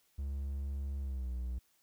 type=tone with pitch glide; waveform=triangle; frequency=69.3 to 61.74 Hz; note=C#2 to B1; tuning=0 to 0 cents; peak=-33 dBFS; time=0.18-1.59 s; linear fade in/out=10 ms; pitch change=-200 cents; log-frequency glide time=0.99-1.32 s; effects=white hiss -72 dBFS RMS until 1.82 s